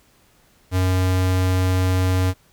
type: tone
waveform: square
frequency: 92.5 Hz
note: F#2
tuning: in tune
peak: -17 dBFS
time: 0.71-2.34 s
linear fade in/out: 50 ms
effects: pink hiss -57 dBFS RMS until 2.52 s